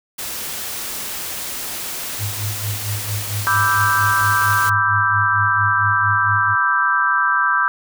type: noise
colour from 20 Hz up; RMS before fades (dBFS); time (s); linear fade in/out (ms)
white; -27; 0.18-4.7; 10
type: tone with tremolo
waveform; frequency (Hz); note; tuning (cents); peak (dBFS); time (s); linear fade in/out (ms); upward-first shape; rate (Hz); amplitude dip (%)
sine; 103.83; G#2; 0; -20; 2.18-6.56; 50; sine; 4.4; 80
type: chord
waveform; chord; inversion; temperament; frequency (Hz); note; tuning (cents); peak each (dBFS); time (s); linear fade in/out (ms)
sine; E minor seventh; second; equal; 987.8 / 1174.7 / 1318.5 / 1568; B5 / D6 / E6 / G6; 0 / 0 / 0 / 0; -22 / -20 / -21 / -17; 3.47-7.68; 0
effects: none

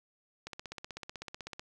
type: click train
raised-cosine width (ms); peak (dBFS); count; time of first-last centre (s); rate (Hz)
0.2; -24; 19; 0.47-1.595; 16
effects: none

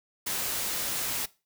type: noise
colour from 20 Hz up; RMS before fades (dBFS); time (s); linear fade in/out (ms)
white; -31; 0.26-1.26; 10
effects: noise-tail reverb RT60 0.3 s tail -20 dB re dry

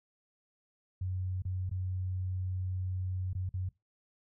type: tone with dropouts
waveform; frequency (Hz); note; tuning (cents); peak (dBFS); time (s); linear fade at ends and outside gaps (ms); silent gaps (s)
sine; 92.5; F#2; 0; -32; 1.01-3.69; 5; 1.421-1.451 / 1.695-1.712 / 3.332-3.35 / 3.492-3.539
effects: noise-tail reverb RT60 0.2 s tail -20 dB re dry

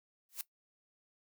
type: noise with exponential growth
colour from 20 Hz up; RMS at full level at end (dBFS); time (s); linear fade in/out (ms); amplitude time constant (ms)
blue; -35; 0.29-0.41; 1; 24
effects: noise-tail reverb RT60 0.1 s tail -17 dB re dry

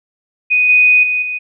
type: tone with level steps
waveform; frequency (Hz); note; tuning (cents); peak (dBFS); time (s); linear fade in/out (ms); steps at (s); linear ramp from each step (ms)
sine; 2489; D#7; 0; -9 / -6 / -13 / -18; 0.5-1.39; 20; 0.69 / 1.03 / 1.22; 5
effects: none

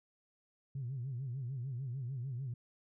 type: tone with vibrato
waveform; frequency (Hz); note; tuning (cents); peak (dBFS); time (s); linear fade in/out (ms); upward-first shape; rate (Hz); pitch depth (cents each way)
sine; 128.2; C3; -35; -36; 0.75-2.54; 5; sine; 6.7; 150
effects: tanh soft clip ceiling -33 dBFS

